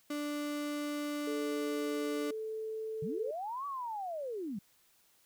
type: tone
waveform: 35% pulse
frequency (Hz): 293.7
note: D4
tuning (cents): 0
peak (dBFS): -33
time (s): 0.1-2.31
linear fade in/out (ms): 5
type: tone with pitch glide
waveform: sine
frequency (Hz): 436.5 to 440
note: A4 to A4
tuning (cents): -14 to 0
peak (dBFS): -36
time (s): 1.27-3.31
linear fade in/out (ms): 5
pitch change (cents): +14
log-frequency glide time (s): 1.87-2.97
type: linear two-way sweep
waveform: sine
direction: up then down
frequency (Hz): 130 to 1155 to 179.8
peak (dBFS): -36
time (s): 3.02-4.59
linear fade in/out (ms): 5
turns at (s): 3.66
effects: white hiss -68 dBFS RMS until 5.25 s